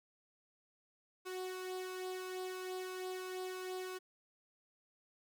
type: tone with flanger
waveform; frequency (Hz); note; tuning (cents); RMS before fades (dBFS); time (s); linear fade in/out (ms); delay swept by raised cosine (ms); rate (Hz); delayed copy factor
sawtooth; 370.2; F#4; +1; -43; 1.25-3.99; 20; 1.9 to 2.48; 3; +0.55
effects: none